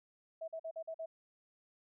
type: tone bursts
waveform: sine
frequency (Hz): 649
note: E5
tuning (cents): -27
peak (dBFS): -39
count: 6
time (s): 0.41-1.06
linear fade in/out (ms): 10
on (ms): 70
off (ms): 46
effects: none